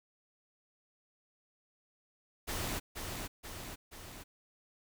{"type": "noise with echo", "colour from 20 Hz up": "pink", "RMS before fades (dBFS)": -37, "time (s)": [2.47, 2.8], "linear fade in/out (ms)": 20, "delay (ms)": 480, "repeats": 3, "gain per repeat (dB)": -4, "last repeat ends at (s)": 4.24, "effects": []}